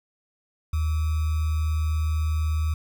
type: tone with sample-and-hold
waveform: sine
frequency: 78.1 Hz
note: D#2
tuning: 7 cents sharp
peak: -21 dBFS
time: 0.73-2.74 s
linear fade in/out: 5 ms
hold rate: 1225 Hz
effects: none